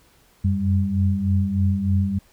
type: tone cluster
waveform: sine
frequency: 90.4 / 93.7 / 197.4 Hz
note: F#2 / F#2 / G3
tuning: -40 / +22 / +12 cents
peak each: -22 dBFS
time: 0.44-2.19 s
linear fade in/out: 10 ms
effects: pink hiss -57 dBFS RMS until 2.32 s